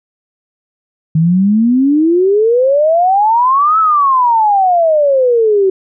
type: exponential two-way sweep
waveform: sine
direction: up then down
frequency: 155.1 to 1322 to 374.3 Hz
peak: -7 dBFS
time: 1.15-5.7 s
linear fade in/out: 5 ms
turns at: 3.79 s
effects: none